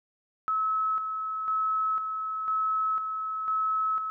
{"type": "tone with tremolo", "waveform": "sine", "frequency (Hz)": 1293, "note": "E6", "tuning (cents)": -34, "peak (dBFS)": -24, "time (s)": [0.48, 4.1], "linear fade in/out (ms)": 0, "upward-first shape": "square", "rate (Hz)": 1, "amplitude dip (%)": 45, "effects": []}